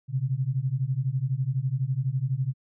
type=beating tone pair; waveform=sine; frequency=125.7 / 137.7 Hz; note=B2 / C#3; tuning=+31 / -11 cents; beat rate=12 Hz; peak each=-27 dBFS; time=0.08-2.54 s; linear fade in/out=50 ms; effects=none